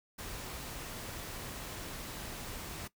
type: noise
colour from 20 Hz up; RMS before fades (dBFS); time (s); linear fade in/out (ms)
pink; -43; 0.18-2.88; 10
effects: noise-tail reverb RT60 0.1 s tail -18 dB re dry